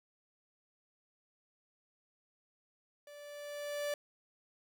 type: tone with level ramp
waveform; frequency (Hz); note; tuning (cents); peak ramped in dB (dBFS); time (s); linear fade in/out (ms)
45% pulse; 583; D5; -13; -51 to -33; 3.07-3.94; 2
effects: none